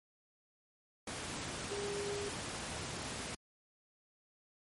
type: tone in noise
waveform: sine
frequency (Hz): 406.1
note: G#4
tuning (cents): -39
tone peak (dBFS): -38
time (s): 1.71-2.29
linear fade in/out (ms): 5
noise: pink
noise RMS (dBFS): -41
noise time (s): 1.07-3.35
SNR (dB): 0
effects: high-pass 80 Hz 12 dB/octave + MP3 48 kbps